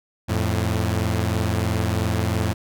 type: tone pair together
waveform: sawtooth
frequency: 87.01 / 110 Hz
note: F2 / A2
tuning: -6 / 0 cents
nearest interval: major third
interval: 406 cents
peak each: -19 dBFS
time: 0.28-2.54 s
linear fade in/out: 20 ms
effects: none